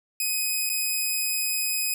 5% pulse tone with dropouts, 2515 Hz, D#7, 18 cents sharp, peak -15 dBFS, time 0.2-1.94 s, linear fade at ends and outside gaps 2 ms, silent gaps 0.693-0.698 s, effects none

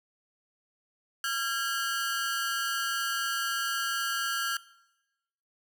sawtooth ring-modulated tone, 1501 Hz, F#6, 24 cents sharp, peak -22 dBFS, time 1.24-4.57 s, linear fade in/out 2 ms, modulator 128 Hz, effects noise-tail reverb RT60 1.0 s tail -21 dB re dry

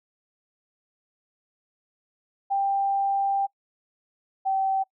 sine tone pair in turn, 790 / 772 Hz, G5 / G5, +13 / -27 cents, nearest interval unison, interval 40 cents, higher first, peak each -21 dBFS, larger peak neither, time 2.5-3.47 / 4.45-4.84 s, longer first, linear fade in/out 20 ms, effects noise-tail reverb RT60 0.1 s tail -24 dB re dry

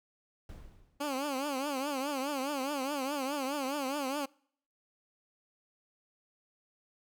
brown noise with exponential decay, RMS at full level -43 dBFS, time 0.49-1.23 s, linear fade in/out 2 ms, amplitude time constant 160 ms
15% pulse tone with vibrato, 277.2 Hz, C#4, in tune, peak -26 dBFS, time 1-4.26 s, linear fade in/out 10 ms, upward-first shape triangle, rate 4.8 Hz, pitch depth 150 cents each way
effects noise-tail reverb RT60 0.6 s tail -26 dB re dry

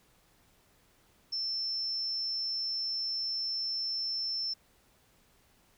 sine tone, 5340 Hz, E8, 22 cents sharp, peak -31 dBFS, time 1.32-4.54 s, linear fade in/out 10 ms, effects pink hiss -66 dBFS RMS until 5.77 s

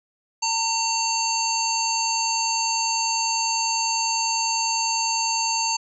harmonic tone, 910 Hz, A#5, 42 cents flat, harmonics 1 / 3 / 5 / 7 / 8, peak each -25 / -30 / -26 / -28 / -30 dBFS, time 0.42-5.77 s, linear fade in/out 10 ms, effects none

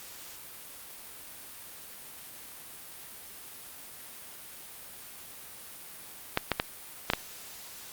clicks, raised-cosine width 0.3 ms, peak -8 dBFS, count 5, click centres 6.374 / 6.517 / 6.599 / 7.101 / 7.135 s, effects white hiss -46 dBFS RMS until 7.92 s + Opus 48 kbps

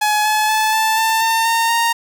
sawtooth tone with pitch steps, 845 / 856.3 / 867.8 / 879.4 / 891.1 / 903 / 915.1 / 927.4 Hz, G#5 / A5 / A5 / A5 / A5 / A5 / A#5 / A#5, +30 / -47 / -24 / -1 / +22 / +45 / -32 / -9 cents, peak -10 dBFS, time 0.01-1.93 s, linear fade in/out 10 ms, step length 240 ms, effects none

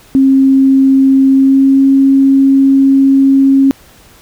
sine tone with pitch glide, 268.5 to 271.5 Hz, C4 to C#4, +45 to -36 cents, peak -4 dBFS, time 0.15-3.71 s, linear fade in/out 0 ms, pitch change +19 cents, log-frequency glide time 1.32-1.87 s, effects pink hiss -42 dBFS RMS until 4.21 s

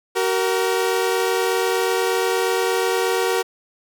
sawtooth tone pair together, 378.8 / 467.2 Hz, F#4 / A#4, +41 / +4 cents, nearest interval major third, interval 363 cents, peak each -17 dBFS, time 0.15-3.43 s, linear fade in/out 20 ms, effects none

